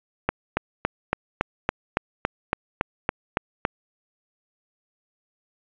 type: click train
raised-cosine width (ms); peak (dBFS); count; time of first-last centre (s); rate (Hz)
0.5; -5; 13; 0.29-3.651; 3.57
effects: resampled to 8000 Hz + 7-bit